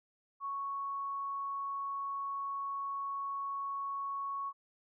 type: tone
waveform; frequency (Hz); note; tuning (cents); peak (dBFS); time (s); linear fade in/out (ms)
sine; 1108.7; C#6; 0; -35; 0.4-4.53; 50
effects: none